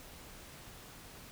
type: silence
effects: pink hiss -52 dBFS RMS until 1.31 s